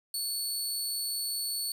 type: tone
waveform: 20% pulse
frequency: 4435 Hz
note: C#8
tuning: in tune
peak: -25 dBFS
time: 0.14-1.72 s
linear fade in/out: 2 ms
effects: 9-bit